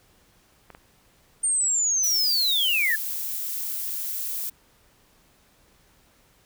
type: clicks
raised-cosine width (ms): 0.5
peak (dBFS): -28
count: 2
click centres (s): 0.703 / 0.749
type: linear sweep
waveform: sine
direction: down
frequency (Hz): 8870 to 1674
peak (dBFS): -20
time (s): 1.43-2.96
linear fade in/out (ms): 10
type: noise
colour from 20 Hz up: violet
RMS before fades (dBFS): -30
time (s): 2.03-4.5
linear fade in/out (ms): 10
effects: pink hiss -60 dBFS RMS until 6.45 s